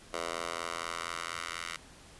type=tone with high-pass filter sweep; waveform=10% pulse; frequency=84.2 Hz; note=E2; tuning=37 cents sharp; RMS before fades=-38 dBFS; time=0.13-1.77 s; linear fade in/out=10 ms; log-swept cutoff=640 to 1700 Hz; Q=1.3; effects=pink hiss -54 dBFS RMS until 2.19 s + resampled to 24000 Hz